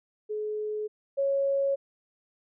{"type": "tone pair in turn", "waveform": "sine", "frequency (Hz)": [425.3, 552.2], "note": ["G#4", "C#5"], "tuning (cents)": [41, -7], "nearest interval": "perfect fourth", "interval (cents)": 452, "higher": "second", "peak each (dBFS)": [-29, -23], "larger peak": "second", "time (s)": [[0.29, 0.88], [1.17, 1.76]], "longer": "neither", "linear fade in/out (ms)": 20, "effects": []}